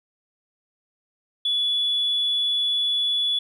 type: tone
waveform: sine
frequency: 3423 Hz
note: A7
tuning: 48 cents flat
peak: -19 dBFS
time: 1.45-3.39 s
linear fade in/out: 5 ms
effects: tanh soft clip ceiling -15 dBFS + 10-bit